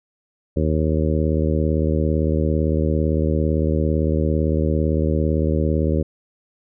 harmonic tone, 77.78 Hz, D#2, in tune, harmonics 1 / 2 / 3 / 4 / 5 / 6 / 7, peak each -20 / -23 / -25 / -26 / -27 / -28 / -28 dBFS, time 0.56-6.03 s, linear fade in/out 10 ms, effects none

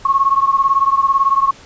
sine beating tone pair, 1089 / 1107 Hz, C#6 / C#6, -31 / -3 cents, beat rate 18 Hz, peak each -13 / -15 dBFS, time 0.05-1.51 s, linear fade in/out 5 ms, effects pink hiss -41 dBFS RMS until 1.65 s + resampled to 16000 Hz

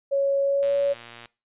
sine tone with pitch glide, 554.4 to 562.5 Hz, C#5 to C#5, 0 to +25 cents, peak -19 dBFS, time 0.11-0.94 s, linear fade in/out 20 ms, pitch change +25 cents, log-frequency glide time 0.41-0.73 s
click train, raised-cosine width 0.2 ms, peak -24 dBFS, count 75, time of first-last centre 0.63-1.257 s, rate 118 Hz
effects noise-tail reverb RT60 0.3 s tail -21 dB re dry + resampled to 8000 Hz

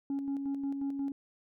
sine tone with tremolo, 277.2 Hz, C#4, in tune, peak -28 dBFS, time 0.1-1.12 s, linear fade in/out 2 ms, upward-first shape square, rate 5.6 Hz, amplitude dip 45%, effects tanh soft clip ceiling -29 dBFS

